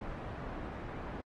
pink low-pass noise, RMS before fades -42 dBFS, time 0.01-1.21 s, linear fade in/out 5 ms, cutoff 1300 Hz, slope 12 dB/octave, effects AAC 32 kbps

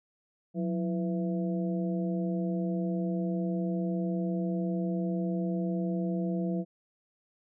harmonic tone with a mistuned harmonic, 166.8 Hz, E3, 21 cents sharp, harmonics 1 / 2 / 3 / 4, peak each -29 / -35 / -39 / -41 dBFS, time 0.54-6.65 s, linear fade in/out 50 ms, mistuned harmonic 1, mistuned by +140 cents, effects none

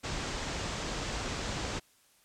pink low-pass noise, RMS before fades -36 dBFS, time 0.03-1.8 s, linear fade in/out 20 ms, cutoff 7800 Hz, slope 48 dB/octave, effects white hiss -65 dBFS RMS until 2.24 s + low-pass 12000 Hz 12 dB/octave

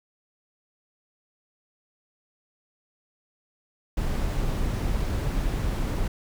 brown noise, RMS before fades -26 dBFS, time 3.97-6.08 s, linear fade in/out 5 ms, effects none

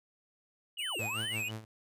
sine linear two-way sweep, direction down then up, 3000 to 309.8 to 3000 Hz, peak -40 dBFS, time 0.77-1.51 s, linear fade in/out 5 ms, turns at 0.97 s
square tone with vibrato, 2756 Hz, F7, 24 cents flat, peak -35 dBFS, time 0.78-1.49 s, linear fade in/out 10 ms, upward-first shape sine, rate 2.6 Hz, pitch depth 180 cents each way
sawtooth tone with tremolo, 110 Hz, A2, in tune, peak -33 dBFS, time 0.99-1.65 s, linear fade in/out 5 ms, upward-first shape sine, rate 5.9 Hz, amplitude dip 80%
effects resampled to 32000 Hz

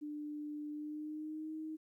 sine tone with pitch glide, 297.8 to 313.7 Hz, D4 to D#4, +24 to +14 cents, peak -40 dBFS, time 0.01-1.77 s, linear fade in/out 20 ms, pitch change +90 cents, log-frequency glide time 0.71-1.53 s, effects 13-bit

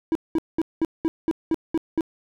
triangle tone bursts, 324.4 Hz, E4, 28 cents flat, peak -16 dBFS, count 9, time 0.12-2.008 s, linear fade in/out 0 ms, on 32 ms, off 200 ms, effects none

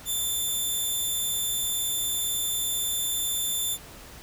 10% pulse tone, 3542 Hz, A7, 11 cents sharp, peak -18 dBFS, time 0.05-3.78 s, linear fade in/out 50 ms, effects added 60 Hz sine -53 dBFS peak until 4.22 s + pink hiss -46 dBFS RMS until 4.22 s

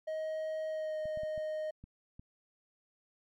triangle tone with pitch glide, 629 to 620 Hz, D#5 to D#5, +19 to -6 cents, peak -32 dBFS, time 0.07-1.71 s, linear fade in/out 10 ms, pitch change -25 cents, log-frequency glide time 0.68-0.98 s
clicks, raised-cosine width 5 ms, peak -37 dBFS, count 6, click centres 1.056 / 1.174 / 1.234 / 1.378 / 1.84 / 2.195 s
effects MP3 96 kbps

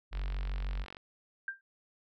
triangle tone, 46.43 Hz, F#1, 7 cents sharp, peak -30 dBFS, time 0.11-0.86 s, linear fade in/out 50 ms
click train, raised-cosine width 0.3 ms, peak -29 dBFS, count 40, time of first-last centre 0.13-0.969 s, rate 46.5 Hz
sine tone with exponential decay, 1584 Hz, G6, 18 cents sharp, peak -30 dBFS, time 1.48-1.61 s, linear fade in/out 2 ms, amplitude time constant 27 ms
effects none

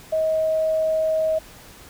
sine tone, 634 Hz, D#5, 32 cents sharp, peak -18 dBFS, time 0.12-1.39 s, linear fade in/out 10 ms, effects pink hiss -45 dBFS RMS until 1.89 s

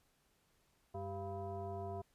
sine tone with frequency modulation, 392 Hz, G4, in tune, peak -40 dBFS, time 0.94-2.02 s, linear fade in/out 10 ms, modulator 297 Hz, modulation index 1.5, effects pink hiss -75 dBFS RMS until 2.14 s + resampled to 32000 Hz

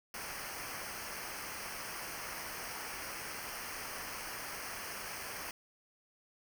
pink noise with comb filter, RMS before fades -43 dBFS, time 0.14-5.51 s, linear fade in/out 2 ms, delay 0.27 ms, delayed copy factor -0.8, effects none

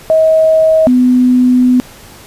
sine tone pair in turn, 637 / 250.8 Hz, D#5 / B3, +41 / +27 cents, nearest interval octave + major third, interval 1614 cents, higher first, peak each -5 dBFS, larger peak neither, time 0.1-0.87 / 0.87-1.8 s, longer second, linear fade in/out 0 ms, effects pink hiss -36 dBFS RMS until 2.26 s + resampled to 32000 Hz

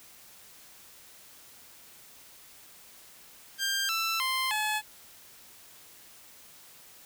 15% pulse tone with pitch steps, 1591 / 1332 / 1046 / 855 Hz, G6 / E6 / C6 / A5, +25 / +18 / -1 / -50 cents, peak -21 dBFS, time 3.58-4.82 s, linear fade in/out 50 ms, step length 310 ms, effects white hiss -53 dBFS RMS until 7.05 s

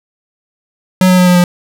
square tone with pitch steps, 185 / 182.98 / 180.98 / 179.01 / 177.05 Hz, F#3 / F#3 / F#3 / F3 / F3, 0 / -19 / -38 / +43 / +24 cents, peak -6 dBFS, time 1.01-1.44 s, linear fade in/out 2 ms, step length 86 ms, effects none

